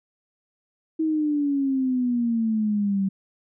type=exponential sweep; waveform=sine; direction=down; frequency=321.2 to 191.4 Hz; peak=-20 dBFS; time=0.99-3.09 s; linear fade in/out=10 ms; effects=none